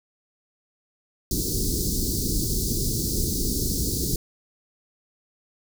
pink band-stop noise, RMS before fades -25 dBFS, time 1.31-4.16 s, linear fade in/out 2 ms, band 420 to 4400 Hz, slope 48 dB/octave, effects none

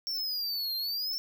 square exponential two-way sweep, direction down then up, 5500 to 4147 to 5450 Hz, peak -31 dBFS, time 0.07-1.18 s, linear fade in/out 0 ms, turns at 0.76 s, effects none

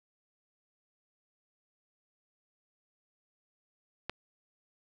click, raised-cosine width 0.3 ms, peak -18 dBFS, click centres 4.096 s, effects none

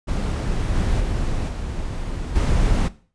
brown noise with level steps, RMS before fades -22 / -20 / -23 / -27 / -18 dBFS, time 0.07-2.89 s, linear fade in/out 20 ms, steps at 0.74 / 1 / 1.48 / 2.35 s, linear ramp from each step 10 ms, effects noise-tail reverb RT60 0.4 s tail -17 dB re dry + resampled to 22050 Hz

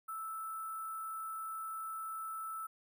sine tone with sample-and-hold, 1318.5 Hz, E6, in tune, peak -39 dBFS, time 0.08-2.67 s, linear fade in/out 10 ms, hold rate 11025 Hz, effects none

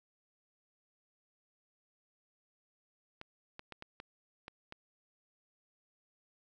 clicks, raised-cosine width 0.3 ms, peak -29 dBFS, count 7, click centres 3.214 / 3.594 / 3.723 / 3.824 / 4.001 / 4.481 / 4.724 s, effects none

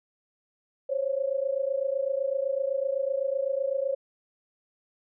sine tone pair together, 530 / 557.9 Hz, C5 / C#5, +22 / +11 cents, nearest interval minor second, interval 89 cents, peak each -28 dBFS, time 0.89-3.95 s, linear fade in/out 10 ms, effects none

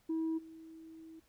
sine tone with level steps, 322.7 Hz, E4, 37 cents flat, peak -30 / -49 dBFS, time 0.09-1.2 s, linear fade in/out 10 ms, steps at 0.37 s, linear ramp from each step 20 ms, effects tanh soft clip ceiling -30 dBFS + pink hiss -71 dBFS RMS until 1.28 s

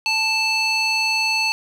square tone with band-pass filter, 880 Hz, A5, in tune, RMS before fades -20 dBFS, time 0.06-1.52 s, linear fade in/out 0 ms, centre 3500 Hz, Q 5.9, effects none

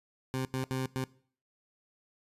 20% pulse tone bursts at uneven times, 130.81 Hz, C3, in tune, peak -26 dBFS, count 4, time 0.34-0.45 / 0.54-0.64 / 0.71-0.86 / 0.96-1.04 s, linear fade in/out 0 ms, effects noise-tail reverb RT60 0.5 s tail -21 dB re dry + resampled to 32000 Hz

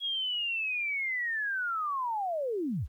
sine linear sweep, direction down, 3322 to 40.99 Hz, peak -29 dBFS, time 0-2.88 s, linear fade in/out 50 ms, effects 11-bit

